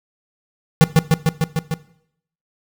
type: tone with echo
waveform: square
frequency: 160 Hz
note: D#3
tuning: 49 cents sharp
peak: -7 dBFS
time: 0.81-0.84 s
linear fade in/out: 0 ms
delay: 150 ms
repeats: 6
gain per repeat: -2 dB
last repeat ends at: 1.74 s
effects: noise-tail reverb RT60 0.7 s tail -18 dB re dry